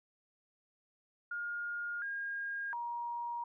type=tone with pitch steps; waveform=sine; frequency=1420 / 1620 / 948 Hz; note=F6 / G#6 / A#5; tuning=+28 / -43 / +29 cents; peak=-36 dBFS; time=1.31-3.44 s; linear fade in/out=5 ms; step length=710 ms; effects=none